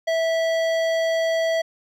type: tone with hard clipping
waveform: sine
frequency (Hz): 655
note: E5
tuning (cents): -11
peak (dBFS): -21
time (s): 0.07-1.62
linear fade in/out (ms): 10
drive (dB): 14
effects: none